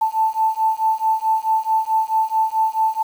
sine beating tone pair, 880 / 884.6 Hz, A5 / A5, 0 / +9 cents, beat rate 4.6 Hz, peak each -19 dBFS, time 0.01-3.03 s, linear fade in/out 10 ms, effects 7-bit

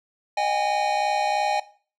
square tone cluster, 615 / 758 / 821 Hz, D#5 / F#5 / G#5, -20 / +42 / -20 cents, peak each -29 / -30 / -23 dBFS, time 0.37-1.6 s, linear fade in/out 5 ms, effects noise-tail reverb RT60 0.4 s tail -17 dB re dry + low-pass 5000 Hz 12 dB/octave

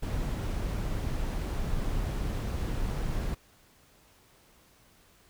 brown noise, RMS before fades -31 dBFS, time 0.02-3.35 s, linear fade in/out 10 ms, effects pink hiss -61 dBFS RMS until 5.29 s

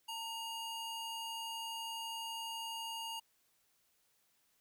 square ring-modulated tone, 1878 Hz, A#6, 12 cents sharp, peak -38 dBFS, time 0.08-3.2 s, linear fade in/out 10 ms, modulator 966 Hz, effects white hiss -75 dBFS RMS until 4.6 s

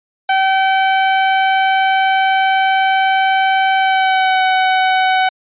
sawtooth tone with pitch glide, 768 to 751.3 Hz, G5 to F#5, -36 to +26 cents, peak -7 dBFS, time 0.29-5.29 s, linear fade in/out 5 ms, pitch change -38 cents, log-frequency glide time 3.78-4.44 s, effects resampled to 8000 Hz

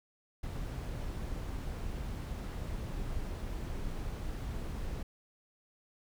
brown noise, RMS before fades -38 dBFS, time 0.43-5.03 s, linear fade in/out 5 ms, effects none

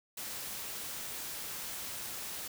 white noise, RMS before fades -41 dBFS, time 0.17-2.48 s, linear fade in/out 5 ms, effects none

